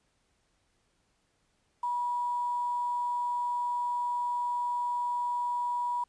sine tone with quantisation, 970 Hz, B5, 31 cents flat, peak -28 dBFS, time 1.83-6.04 s, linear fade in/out 5 ms, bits 9, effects pink hiss -73 dBFS RMS until 6.08 s + resampled to 22050 Hz

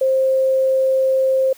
sine tone, 528 Hz, C5, 16 cents sharp, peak -13 dBFS, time 0.01-1.53 s, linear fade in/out 5 ms, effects white hiss -47 dBFS RMS until 1.57 s

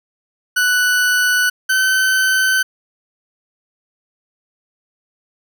40% pulse tone pair in turn, 1484 / 1527.5 Hz, F#6 / G6, +5 / -45 cents, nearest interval minor second, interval 50 cents, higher second, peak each -12 dBFS, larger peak neither, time 0.56-1.5 / 1.69-2.63 s, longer neither, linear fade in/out 10 ms, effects none

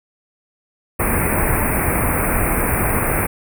pink band-stop noise, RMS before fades -18 dBFS, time 0.99-3.27 s, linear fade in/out 10 ms, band 2500 to 8700 Hz, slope 96 dB/octave, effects none

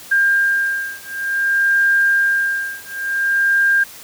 sine beating tone pair, 1600 / 1600.55 Hz, G6 / G6, +35 / +36 cents, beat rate 0.55 Hz, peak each -17 / -17 dBFS, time 0.11-3.84 s, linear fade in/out 10 ms, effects white hiss -38 dBFS RMS until 4.03 s

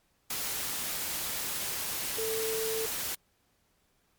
sine tone in noise, 444.9 Hz, A4, 19 cents sharp, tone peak -31 dBFS, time 2.18-2.86 s, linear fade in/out 5 ms, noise white, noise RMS -34 dBFS, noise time 0.3-3.15 s, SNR 0 dB, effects pink hiss -71 dBFS RMS until 4.18 s + MP3 96 kbps

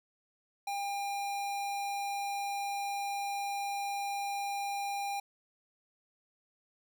square tone, 802 Hz, G5, 39 cents sharp, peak -34 dBFS, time 0.67-5.2 s, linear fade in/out 5 ms, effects none

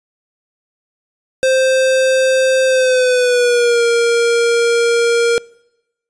square tone with pitch glide, 523.3 to 468.9 Hz, C5 to A#4, 0 to +10 cents, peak -11 dBFS, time 1.43-5.38 s, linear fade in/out 0 ms, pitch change -190 cents, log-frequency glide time 2.66-3.84 s, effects noise-tail reverb RT60 0.9 s tail -25 dB re dry + resampled to 22050 Hz

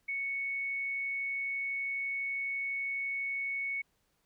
sine tone, 2217 Hz, C#7, in tune, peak -32 dBFS, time 0.08-3.82 s, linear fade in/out 10 ms, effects pink hiss -75 dBFS RMS until 4.25 s

